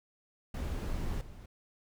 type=noise with level steps; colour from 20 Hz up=brown; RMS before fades=-35 / -48 dBFS; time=0.54-1.46 s; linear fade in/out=5 ms; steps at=1.21 s; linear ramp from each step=2 ms; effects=none